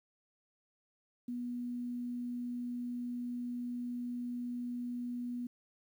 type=tone with quantisation; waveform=sine; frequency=243.5 Hz; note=B3; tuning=24 cents flat; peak=-36 dBFS; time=1.28-5.47 s; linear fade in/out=5 ms; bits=11; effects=none